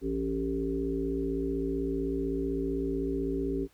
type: harmonic tone with a mistuned harmonic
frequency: 55.8 Hz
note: A1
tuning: 25 cents sharp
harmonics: 1 / 3 / 5 / 7 / 8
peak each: -36 / -40 / -32 / -32 / -40 dBFS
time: 0.01-3.68 s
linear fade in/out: 50 ms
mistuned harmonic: 5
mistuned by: -19 cents
effects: pink hiss -65 dBFS RMS until 3.73 s